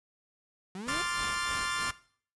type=exponential sweep; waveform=35% pulse; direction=up; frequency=179.3 to 370 Hz; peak=-36 dBFS; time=0.75-1.02 s; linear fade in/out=2 ms
type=noise with tremolo; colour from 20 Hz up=pink; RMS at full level=-41 dBFS; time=0.86-1.92 s; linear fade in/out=20 ms; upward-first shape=sine; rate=3.2 Hz; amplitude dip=70%
type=chord; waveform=sawtooth; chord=D minor seventh; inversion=third; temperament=equal; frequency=1046.5 / 1174.7 / 1396.9 / 1760 Hz; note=C6 / D6 / F6 / A6; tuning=0 / 0 / 0 / 0 cents; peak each=-32 / -34 / -32 / -32 dBFS; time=0.88-1.91 s; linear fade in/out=5 ms
effects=noise-tail reverb RT60 0.5 s tail -18 dB re dry + resampled to 24000 Hz